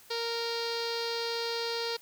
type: tone with low-pass filter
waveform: sawtooth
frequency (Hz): 464.5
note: A#4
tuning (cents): -6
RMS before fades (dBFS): -33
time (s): 0.1-1.97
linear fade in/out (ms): 10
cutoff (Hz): 4500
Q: 6.4
effects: white hiss -56 dBFS RMS until 2.01 s